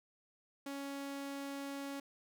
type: tone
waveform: sawtooth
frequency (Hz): 278.4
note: C#4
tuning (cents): +8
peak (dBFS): -37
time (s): 0.66-2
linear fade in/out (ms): 5
effects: none